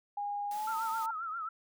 sine tone with pitch glide, 817 to 896.1 Hz, G#5 to A5, -29 to +31 cents, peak -33 dBFS, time 0.17-1.11 s, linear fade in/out 5 ms, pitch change +160 cents, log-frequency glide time 0.5-0.75 s
white high-pass noise, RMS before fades -49 dBFS, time 0.51-1.06 s, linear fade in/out 2 ms, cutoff 110 Hz, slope 12 dB/octave
sine tone with vibrato, 1318.5 Hz, E6, in tune, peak -35 dBFS, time 0.67-1.49 s, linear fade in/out 5 ms, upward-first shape triangle, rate 7.5 Hz, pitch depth 110 cents each way
effects none

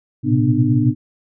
sine tone cluster, 112.8 / 123.5 / 131.3 / 247.6 / 300.5 Hz, A2 / B2 / C3 / B3 / D4, +44 / 0 / +6 / +5 / +40 cents, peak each -19 dBFS, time 0.23-0.95 s, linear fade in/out 50 ms, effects none

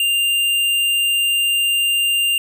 sine tone with tanh clipping, 2794 Hz, F7, in tune, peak -16 dBFS, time 0-2.38 s, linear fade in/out 2 ms, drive 17 dB, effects none

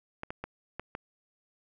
clicks, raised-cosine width 0.5 ms, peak -21 dBFS, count 5, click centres 0.234 / 0.305 / 0.44 / 0.796 / 0.951 s, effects none

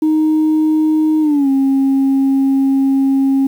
sine tone with pitch glide, 311.1 to 270.8 Hz, D#4 to C#4, 0 to -40 cents, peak -8 dBFS, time 0.02-3.47 s, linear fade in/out 5 ms, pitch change -240 cents, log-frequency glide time 1.21-1.49 s, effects tanh soft clip ceiling -8 dBFS + 7-bit

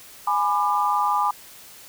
sine chord, G# diminished, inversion none, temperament just, 830.6 / 996.7 / 1196.1 Hz, G#5 / B5 / D6, 0 / +16 / +31 cents, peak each -23 dBFS, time 0.27-1.31 s, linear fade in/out 5 ms, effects white hiss -45 dBFS RMS until 1.88 s

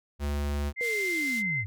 square tone, 72.2 Hz, D2, 29 cents flat, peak -28 dBFS, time 0.19-0.73 s, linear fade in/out 50 ms
sine tone with pitch glide, 2088 to 2071 Hz, C7 to C7, -4 to -18 cents, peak -27 dBFS, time 0.76-1.65 s, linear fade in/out 50 ms, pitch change -14 cents, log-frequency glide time 1.09-1.51 s
pink band-pass noise, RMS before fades -42 dBFS, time 0.8-1.43 s, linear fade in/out 50 ms, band 3000 to 12000 Hz, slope 12 dB/octave
sine linear sweep, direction down, 490.4 to 93.4 Hz, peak -32 dBFS, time 0.81-1.66 s, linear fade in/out 0 ms
effects none

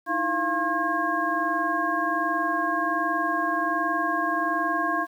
sine tone cluster, 309.9 / 331.2 / 691 / 1073 / 1628 Hz, D#4 / E4 / F5 / C6 / G#6, -7 / +8 / -19 / +43 / -35 cents, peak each -32 / -33 / -29 / -26 / -28 dBFS, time 0.06-5.07 s, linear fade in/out 50 ms, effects 9-bit

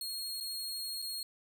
sawtooth tone with dropouts, 4278 Hz, C8, 38 cents sharp, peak -34 dBFS, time 0.01-1.23 s, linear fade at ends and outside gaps 2 ms, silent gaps 0.402-0.407 / 1.019-1.023 s, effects none

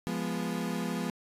35% pulse chord, F diminished, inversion none, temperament equal, 174.61 / 207.7 / 246.9 Hz, F3 / Ab3 / Cb4, 0 / 0 / 0 cents, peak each -33 / -34 / -34 dBFS, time 0.07-1.1 s, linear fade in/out 0 ms, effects resampled to 32000 Hz

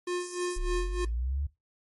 square tone with tremolo, 356.3 Hz, F4, 35 cents sharp, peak -28 dBFS, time 0.07-1.05 s, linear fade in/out 5 ms, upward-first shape sine, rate 3.3 Hz, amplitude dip 80%
pink high-pass noise, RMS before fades -43 dBFS, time 0.2-0.58 s, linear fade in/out 10 ms, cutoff 4800 Hz, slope 96 dB/octave
sine linear sweep, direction up, 30.87 to 73.8 Hz, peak -28 dBFS, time 0.56-1.47 s, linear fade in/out 10 ms
effects noise-tail reverb RT60 0.2 s tail -18 dB re dry + MP3 48 kbps

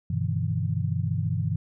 sine chord, E minor seventh, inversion first, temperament equal with one note detuned, 98 / 123.47 / 150.18 / 164.81 Hz, G2 / B2 / D3 / E3, 0 / 0 / +39 / 0 cents, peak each -28 / -29 / -31 / -30 dBFS, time 0.1-1.56 s, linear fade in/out 5 ms, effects none

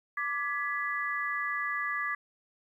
sine chord, G# diminished, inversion second, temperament equal with one note detuned, 1174.7 / 1683.4 / 1975.5 Hz, D6 / G#6 / B6, 0 / +23 / 0 cents, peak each -34 dBFS, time 0.17-2.15 s, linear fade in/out 5 ms, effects 11-bit

